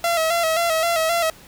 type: tone with vibrato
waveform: sawtooth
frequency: 662 Hz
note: E5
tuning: 7 cents sharp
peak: -14 dBFS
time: 0.04-1.3 s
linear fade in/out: 2 ms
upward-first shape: square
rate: 3.8 Hz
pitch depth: 52 cents each way
effects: pink hiss -46 dBFS RMS until 1.47 s